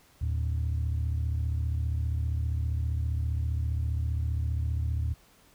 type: tone pair together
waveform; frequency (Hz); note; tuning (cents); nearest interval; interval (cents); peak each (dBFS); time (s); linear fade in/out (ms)
sine; 77.78 / 112.85; D#2 / A2; 0 / +44; tritone; 644; -26 / -30; 0.21-5.14; 10
effects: tanh soft clip ceiling -22 dBFS + pink hiss -60 dBFS RMS until 5.54 s